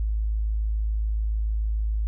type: tone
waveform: sine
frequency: 53.5 Hz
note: A1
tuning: 48 cents flat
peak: -22 dBFS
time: 0-2.07 s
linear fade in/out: 0 ms
effects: none